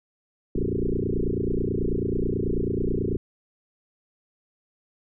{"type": "tone with frequency modulation", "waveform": "sine", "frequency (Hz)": 191.3, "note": "G3", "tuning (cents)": -42, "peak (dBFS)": -22, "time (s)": [0.55, 3.17], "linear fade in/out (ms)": 5, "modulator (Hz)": 29.2, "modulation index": 8, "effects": []}